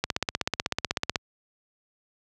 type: click train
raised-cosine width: 0.2 ms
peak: -7 dBFS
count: 19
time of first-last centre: 0.04-1.158 s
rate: 16.1 Hz
effects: high-pass 60 Hz 12 dB/octave